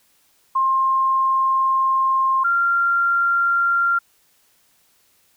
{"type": "tone pair in turn", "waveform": "sine", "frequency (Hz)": [1061, 1384.2], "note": ["C6", "F6"], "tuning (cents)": [24, -16], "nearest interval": "perfect fourth", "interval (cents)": 460, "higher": "second", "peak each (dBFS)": -15, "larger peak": "neither", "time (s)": [[0.55, 2.44], [2.44, 3.99]], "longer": "first", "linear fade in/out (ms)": 10, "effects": ["white hiss -60 dBFS RMS until 5.36 s"]}